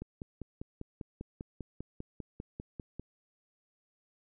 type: click train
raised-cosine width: 3 ms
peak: -27 dBFS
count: 16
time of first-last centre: 0.02-2.996 s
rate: 5.04 Hz
effects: none